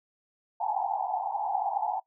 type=band-pass noise; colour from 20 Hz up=white; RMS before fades=-30 dBFS; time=0.6-2 s; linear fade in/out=10 ms; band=730 to 890 Hz; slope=96 dB/octave; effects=noise-tail reverb RT60 0.1 s tail -19 dB re dry